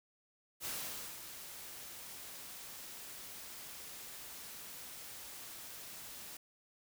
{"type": "noise with ADSR envelope", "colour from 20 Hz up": "white", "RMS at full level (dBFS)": -40, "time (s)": [0.6, 6.37], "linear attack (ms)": 54, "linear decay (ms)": 520, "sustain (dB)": -9, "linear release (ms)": 3, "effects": []}